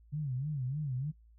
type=tone with vibrato; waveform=sine; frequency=138.6 Hz; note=C#3; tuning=in tune; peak=-32 dBFS; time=0.12-1.12 s; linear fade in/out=20 ms; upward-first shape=sine; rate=3.3 Hz; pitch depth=180 cents each way; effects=noise-tail reverb RT60 0.1 s tail -20 dB re dry + added 56 Hz sine -57 dBFS peak until 1.38 s